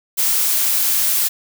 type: noise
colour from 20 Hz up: blue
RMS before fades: -17 dBFS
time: 0.17-1.29 s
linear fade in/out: 20 ms
effects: none